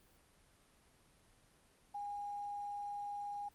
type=tone with quantisation; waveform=sine; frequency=817 Hz; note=G#5; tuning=29 cents flat; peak=-40 dBFS; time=1.94-3.49 s; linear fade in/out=10 ms; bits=11; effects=pink hiss -68 dBFS RMS until 3.54 s + Opus 32 kbps